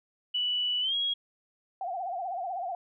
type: tone with pitch glide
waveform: sine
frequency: 2959 to 3302 Hz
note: F#7 to G#7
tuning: -1 to -11 cents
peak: -26 dBFS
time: 0.34-1.14 s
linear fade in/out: 10 ms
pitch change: +190 cents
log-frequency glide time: 0.81-0.95 s
type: tone with vibrato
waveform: sine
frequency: 730 Hz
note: F#5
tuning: 24 cents flat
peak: -31 dBFS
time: 1.81-2.75 s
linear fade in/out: 2 ms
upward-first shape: triangle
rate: 16 Hz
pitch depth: 150 cents each way
effects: none